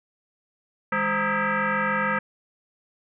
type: tone with frequency modulation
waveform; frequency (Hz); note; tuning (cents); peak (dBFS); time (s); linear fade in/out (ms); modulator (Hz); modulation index
sine; 157.7; D#3; +24; -21; 0.92-2.19; 5; 362; 5.2
effects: none